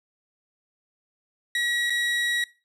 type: tone with dropouts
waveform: 30% pulse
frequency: 1915 Hz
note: A#6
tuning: 46 cents sharp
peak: -20 dBFS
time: 1.55-2.44 s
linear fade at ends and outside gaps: 2 ms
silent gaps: 1.898-1.903 s
effects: noise-tail reverb RT60 0.3 s tail -21 dB re dry + low-pass 10000 Hz 12 dB/octave